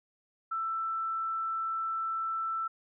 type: tone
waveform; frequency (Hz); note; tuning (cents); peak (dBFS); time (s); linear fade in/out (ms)
sine; 1329; E6; +14; -30; 0.51-2.68; 10
effects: none